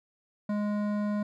sine tone with hard clipping, 207.7 Hz, G#3, in tune, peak -29 dBFS, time 0.49-1.23 s, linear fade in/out 5 ms, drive 13 dB, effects none

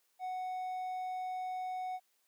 triangle tone, 740 Hz, F#5, in tune, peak -34 dBFS, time 0.19-2 s, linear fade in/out 50 ms, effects white hiss -75 dBFS RMS until 2.27 s + high-pass 300 Hz 12 dB/octave

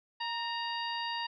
harmonic tone with a mistuned harmonic, 940 Hz, A#5, 14 cents sharp, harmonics 1 / 2 / 3 / 4 / 5, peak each -36 / -40 / -40 / -44 / -42 dBFS, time 0.2-1.27 s, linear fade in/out 10 ms, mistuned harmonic 2, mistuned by -41 cents, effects none

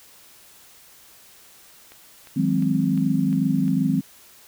click train, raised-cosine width 0.3 ms, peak -29 dBFS, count 6, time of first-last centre 1.92-3.681 s, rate 2.84 Hz
sine chord, Ab dominant seventh, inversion second, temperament equal with one note detuned, 159.66 / 185 / 207.7 / 261.6 Hz, Eb3 / Gb3 / Ab3 / C4, +45 / 0 / 0 / 0 cents, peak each -24 / -24 / -25 / -22 dBFS, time 2.36-4.01 s, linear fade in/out 10 ms
effects white hiss -50 dBFS RMS until 4.47 s

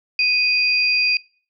sine tone pair together, 2489 / 4759 Hz, D#7 / D8, 0 / +22 cents, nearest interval major seventh, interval 1122 cents, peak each -16 / -21 dBFS, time 0.19-1.17 s, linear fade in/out 2 ms, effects noise-tail reverb RT60 0.5 s tail -25 dB re dry

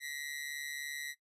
sawtooth ring-modulated tone, 1975.5 Hz, B6, in tune, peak -33 dBFS, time 0-1.15 s, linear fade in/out 50 ms, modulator 71.6 Hz, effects noise-tail reverb RT60 0.1 s tail -17 dB re dry + resampled to 32000 Hz

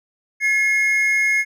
triangle tone pair together, 1709.6 / 2154 Hz, G#6 / C7, +50 / +50 cents, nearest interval major third, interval 400 cents, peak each -22 / -14 dBFS, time 0.4-1.45 s, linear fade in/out 50 ms, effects none

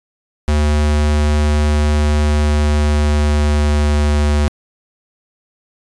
square tone with pitch glide, 74.7 to 73.8 Hz, D2 to D2, +30 to +9 cents, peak -12 dBFS, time 0.48-4.48 s, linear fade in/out 0 ms, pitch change -21 cents, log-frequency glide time 2.13-4.31 s, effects resampled to 22050 Hz

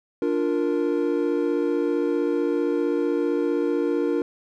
triangle chord, Bb major, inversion first, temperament equal, 293.7 / 349.2 / 466.2 Hz, D4 / F4 / Bb4, 0 / 0 / 0 cents, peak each -23 dBFS, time 0.22-4.22 s, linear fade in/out 2 ms, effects none

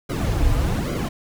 brown noise with flanger, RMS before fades -21 dBFS, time 0.09-1.09 s, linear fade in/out 10 ms, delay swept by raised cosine 1.1 to 5.5 ms, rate 1.2 Hz, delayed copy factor -0.85, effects none

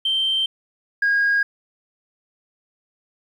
sine tone pair in turn, 3129 / 1633.8 Hz, G7 / G#6, -4 / -29 cents, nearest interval major seventh, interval 1125 cents, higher first, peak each -17 / -14 dBFS, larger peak second, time 0.05-0.46 / 1.02-1.43 s, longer neither, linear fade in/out 5 ms, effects tanh soft clip ceiling -13 dBFS + 9-bit

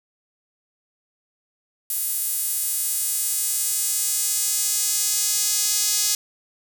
sawtooth tone with high-pass filter sweep, 417.2 Hz, G#4, 8 cents sharp, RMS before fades -23 dBFS, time 1.9-6.15 s, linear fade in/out 2 ms, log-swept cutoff 11000 to 5900 Hz, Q 1.4, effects none

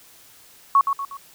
sine tone with echo, 1108.7 Hz, C#6, in tune, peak -11 dBFS, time 0.75-0.81 s, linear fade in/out 2 ms, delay 120 ms, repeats 3, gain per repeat -7 dB, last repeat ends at 1.17 s, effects white hiss -50 dBFS RMS until 1.34 s

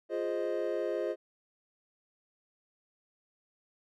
triangle chord, F minor seventh, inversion none, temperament equal, 349.2 / 415.3 / 523.3 / 622.3 Hz, F4 / Ab4 / C5 / Eb5, 0 / 0 / 0 / 0 cents, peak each -34 dBFS, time 0.09-1.16 s, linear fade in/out 50 ms, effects none

